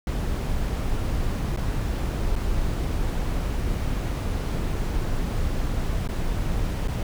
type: noise with dropouts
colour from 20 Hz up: brown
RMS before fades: -25 dBFS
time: 0.07-7.03 s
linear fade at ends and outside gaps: 2 ms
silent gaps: 1.564-1.572 / 2.356-2.361 / 6.076-6.088 / 6.876-6.882 s
effects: none